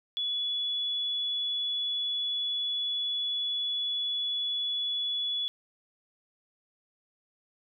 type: tone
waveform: sine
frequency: 3411 Hz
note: G#7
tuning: 46 cents sharp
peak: -28 dBFS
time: 0.17-5.48 s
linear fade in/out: 0 ms
effects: none